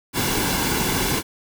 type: noise with comb filter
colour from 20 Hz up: pink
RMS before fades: -22 dBFS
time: 0.13-1.23 s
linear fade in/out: 50 ms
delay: 1.6 ms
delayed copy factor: -0.55
effects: none